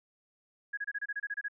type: tone bursts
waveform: sine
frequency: 1661.2 Hz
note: G#6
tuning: in tune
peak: -32 dBFS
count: 11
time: 0.73-1.484 s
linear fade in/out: 10 ms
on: 44 ms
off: 27 ms
effects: none